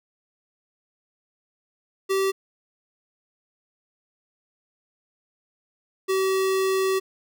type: tone pair in turn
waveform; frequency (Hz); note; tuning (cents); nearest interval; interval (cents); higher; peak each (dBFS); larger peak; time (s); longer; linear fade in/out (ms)
square; 386.8 / 381.9; G4 / G4; -23 / -45; unison; 22; first; -21; neither; 2.09-2.32 / 6.08-7; second; 20
effects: none